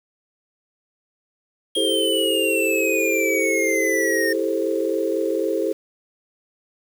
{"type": "exponential sweep", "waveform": "square", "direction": "down", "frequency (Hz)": [3249, 1822], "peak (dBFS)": -22, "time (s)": [1.75, 4.33], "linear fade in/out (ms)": 5}
{"type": "chord", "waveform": "sine", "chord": "A minor seventh", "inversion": "second", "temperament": "just", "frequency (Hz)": [330, 396, 440, 528], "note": ["E4", "G4", "A4", "C5"], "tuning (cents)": [2, 18, 0, 16], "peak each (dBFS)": -25, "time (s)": [1.76, 5.73], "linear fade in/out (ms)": 10}
{"effects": ["7-bit"]}